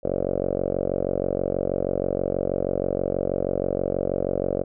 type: tone with low-pass filter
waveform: 5% pulse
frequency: 46.25 Hz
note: F#1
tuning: in tune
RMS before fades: -25 dBFS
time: 0.03-4.64 s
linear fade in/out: 20 ms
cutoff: 560 Hz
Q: 4.9
effects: none